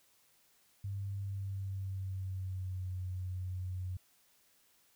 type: tone with pitch glide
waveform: sine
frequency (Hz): 99 to 91.84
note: G2 to F#2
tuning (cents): +18 to -12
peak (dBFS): -36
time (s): 0.84-3.97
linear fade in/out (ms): 5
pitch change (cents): -130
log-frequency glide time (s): 1.16-2.95
effects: white hiss -69 dBFS RMS until 4.95 s